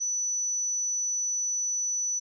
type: tone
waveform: sine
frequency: 5960 Hz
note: F#8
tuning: 12 cents sharp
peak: -26 dBFS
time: 0-2.2 s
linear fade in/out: 20 ms
effects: none